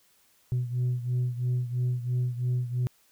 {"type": "beating tone pair", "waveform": "sine", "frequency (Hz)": [123.47, 126.47], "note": ["B2", "B2"], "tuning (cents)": [0, 42], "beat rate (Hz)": 3, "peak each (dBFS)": [-25, -29], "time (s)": [0.52, 2.87], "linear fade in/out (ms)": 0, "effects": ["tanh soft clip ceiling -22 dBFS", "white hiss -64 dBFS RMS until 3.11 s"]}